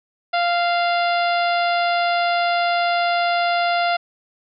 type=harmonic tone; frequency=695 Hz; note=F5; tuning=9 cents flat; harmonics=1 / 2 / 3 / 4 / 5 / 6 / 7; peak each=-18 / -24 / -28 / -30 / -32 / -34 / -35 dBFS; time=0.33-3.97 s; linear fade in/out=10 ms; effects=none